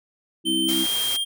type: harmonic tone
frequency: 65.1 Hz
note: C2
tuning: 8 cents flat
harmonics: 3 / 4 / 5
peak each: -32 / -29 / -24 dBFS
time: 0.44-0.87 s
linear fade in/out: 50 ms
type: tone with pitch glide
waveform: square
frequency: 3100 to 3204 Hz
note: G7 to G7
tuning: -20 to +37 cents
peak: -23 dBFS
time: 0.45-1.25 s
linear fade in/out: 20 ms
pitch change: +57 cents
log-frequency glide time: 0.64-0.79 s
type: noise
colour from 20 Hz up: white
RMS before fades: -30 dBFS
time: 0.68-1.17 s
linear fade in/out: 10 ms
effects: none